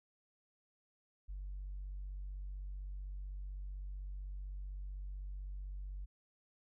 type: tone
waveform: sine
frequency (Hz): 47.89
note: G1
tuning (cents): -40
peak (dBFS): -40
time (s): 1.28-6.06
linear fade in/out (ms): 20
effects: tanh soft clip ceiling -38 dBFS